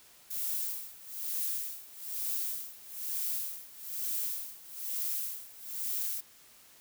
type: noise with tremolo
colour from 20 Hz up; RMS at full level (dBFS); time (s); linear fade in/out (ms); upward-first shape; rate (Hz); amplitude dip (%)
violet; -33; 0.3-6.21; 10; sine; 1.1; 90
effects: white hiss -58 dBFS RMS until 6.8 s